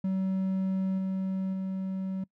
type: tone with level steps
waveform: triangle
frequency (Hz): 190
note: F#3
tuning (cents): +46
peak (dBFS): -24 / -26 / -28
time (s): 0.04-2.24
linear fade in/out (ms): 5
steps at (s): 0.98 / 1.53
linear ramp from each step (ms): 5
effects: noise-tail reverb RT60 0.1 s tail -23 dB re dry